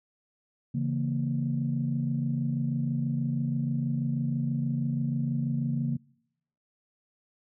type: chord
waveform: sine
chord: A# diminished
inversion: first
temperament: equal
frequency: 138.59 / 164.81 / 233.1 Hz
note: C#3 / E3 / A#3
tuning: 0 / 0 / 0 cents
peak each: -28 / -33 / -30 dBFS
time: 0.74-5.97 s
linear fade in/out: 10 ms
effects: noise-tail reverb RT60 0.8 s tail -26 dB re dry + tanh soft clip ceiling -17 dBFS